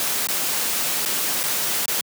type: noise with dropouts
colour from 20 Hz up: white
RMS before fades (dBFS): -23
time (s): 0-2.01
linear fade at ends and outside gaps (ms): 1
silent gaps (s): 0.271-0.286 / 1.052-1.059 / 1.432-1.437 / 1.857-1.88
effects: high-pass 150 Hz 12 dB/octave